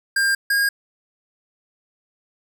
square tone pair in turn, 1600 / 1627 Hz, G6 / G#6, +35 / -36 cents, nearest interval unison, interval 29 cents, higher second, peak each -17 dBFS, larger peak neither, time 0.16-0.35 / 0.5-0.69 s, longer neither, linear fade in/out 5 ms, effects none

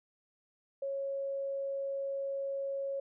sine tone, 550 Hz, C#5, 14 cents flat, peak -33 dBFS, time 0.82-3 s, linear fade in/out 5 ms, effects none

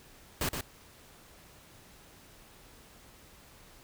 pink noise with echo, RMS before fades -31 dBFS, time 0.41-0.49 s, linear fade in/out 2 ms, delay 120 ms, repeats 1, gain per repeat -5 dB, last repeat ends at 0.61 s, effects pink hiss -56 dBFS RMS until 3.83 s

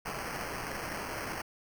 white noise with sample-and-hold, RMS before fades -38 dBFS, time 0.05-1.42 s, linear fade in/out 10 ms, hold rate 3675 Hz, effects none

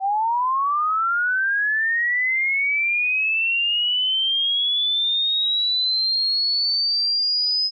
sine linear sweep, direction up, 760 to 5080 Hz, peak -18 dBFS, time 0-7.71 s, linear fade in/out 50 ms, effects none

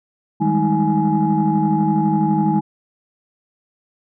sine tone cluster, 158.7 / 198.5 / 210.5 / 317.6 / 839 Hz, D#3 / G3 / G#3 / D#4 / G#5, +35 / +22 / +24 / +36 / +17 cents, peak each -20 dBFS, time 0.4-2.61 s, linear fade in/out 20 ms, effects tanh soft clip ceiling -6 dBFS

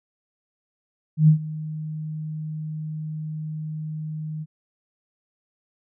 sine tone with ADSR envelope, 155.1 Hz, D#3, 5 cents flat, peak -9 dBFS, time 1.17-4.46 s, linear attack 110 ms, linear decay 100 ms, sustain -19 dB, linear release 41 ms, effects none

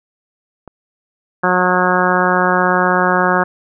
click, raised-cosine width 1 ms, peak -20 dBFS, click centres 0.677 s
harmonic tone, 181.6 Hz, F#3, 32 cents flat, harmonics 1 / 2 / 3 / 4 / 5 / 6 / 7 / 8 / 9, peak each -20 / -20 / -20 / -20 / -20 / -20 / -20 / -20 / -20 dBFS, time 1.43-3.44 s, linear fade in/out 10 ms
effects none

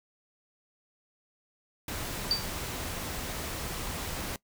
pink noise, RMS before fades -36 dBFS, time 1.88-4.36 s, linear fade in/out 2 ms
sine tone with exponential decay, 4631 Hz, D8, 25 cents flat, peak -20 dBFS, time 2.31-2.48 s, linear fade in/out 1 ms, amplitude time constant 36 ms
effects noise-tail reverb RT60 0.1 s tail -21 dB re dry

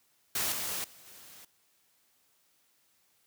white noise with level steps, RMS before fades -31 / -35 / -55 / -52 dBFS, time 0.35-1.45 s, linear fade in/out 5 ms, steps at 0.52 / 0.84 / 1.06 s, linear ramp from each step 2 ms, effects white hiss -70 dBFS RMS until 3.26 s + high-pass 60 Hz 12 dB/octave

